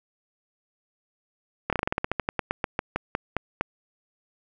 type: slowing click train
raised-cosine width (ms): 0.5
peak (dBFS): -9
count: 20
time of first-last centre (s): 1.7-3.61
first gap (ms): 27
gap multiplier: 1.13
effects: none